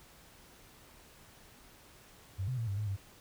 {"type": "tone with pitch steps", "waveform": "sine", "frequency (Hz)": [95.7, 128.4, 114.9, 99.1, 105.9, 98.1], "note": ["G2", "C3", "A#2", "G2", "G#2", "G2"], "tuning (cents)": [-41, -32, -25, 19, 34, 2], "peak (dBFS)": -32, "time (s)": [2.38, 2.968], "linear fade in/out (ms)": 20, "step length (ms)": 98, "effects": ["pink hiss -58 dBFS RMS until 3.2 s"]}